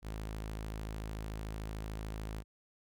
sawtooth tone, 53.5 Hz, A1, 48 cents flat, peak -35 dBFS, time 0.02-2.44 s, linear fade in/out 50 ms, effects none

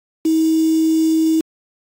sine tone with quantisation, 320 Hz, D#4, 49 cents sharp, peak -12 dBFS, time 0.25-1.41 s, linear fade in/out 5 ms, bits 5, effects AAC 48 kbps

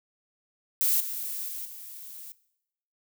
violet noise with level steps, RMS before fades -24 / -34 / -36 / -43 dBFS, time 0.81-2.32 s, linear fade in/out 0 ms, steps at 1 / 1.48 / 1.65 s, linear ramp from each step 5 ms, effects noise-tail reverb RT60 0.8 s tail -19 dB re dry

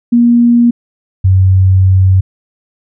sine tone pair in turn, 237.7 / 94.33 Hz, A#3 / F#2, +34 / +34 cents, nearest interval octave + major third, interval 1600 cents, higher first, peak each -4 dBFS, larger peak neither, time 0.12-0.71 / 1.24-2.21 s, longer second, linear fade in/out 10 ms, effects none

